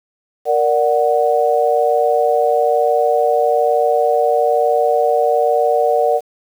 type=chord; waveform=sine; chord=Bb augmented; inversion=none; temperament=equal; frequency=466.2 / 587.3 / 740 Hz; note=Bb4 / D5 / F#5; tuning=0 / 0 / 0 cents; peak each=-16 dBFS; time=0.45-6.21 s; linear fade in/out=50 ms; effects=7-bit